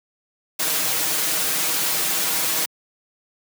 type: noise with comb filter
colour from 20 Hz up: white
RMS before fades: -22 dBFS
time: 0.59-2.66 s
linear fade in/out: 10 ms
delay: 6.3 ms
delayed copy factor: +0.9
effects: high-pass 150 Hz 12 dB/octave